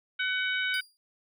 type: harmonic tone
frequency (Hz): 751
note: F#5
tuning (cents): +26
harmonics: 2 / 3 / 4 / 5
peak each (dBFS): -29 / -33 / -35 / -37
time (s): 0.19-0.81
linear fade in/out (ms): 10
type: tone with exponential decay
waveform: sawtooth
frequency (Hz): 4809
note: D8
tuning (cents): +40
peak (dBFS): -31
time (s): 0.74-0.97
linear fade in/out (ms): 0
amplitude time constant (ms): 49
effects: none